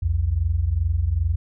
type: tone pair together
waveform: sine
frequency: 62.87 / 85.4 Hz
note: B1 / F2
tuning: +32 / -38 cents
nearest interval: perfect fourth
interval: 530 cents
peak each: -23 / -20 dBFS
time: 0.02-1.36 s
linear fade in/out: 10 ms
effects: none